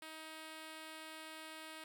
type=tone; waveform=5% pulse; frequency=316 Hz; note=D#4; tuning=27 cents sharp; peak=-37 dBFS; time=0.02-1.84 s; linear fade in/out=2 ms; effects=none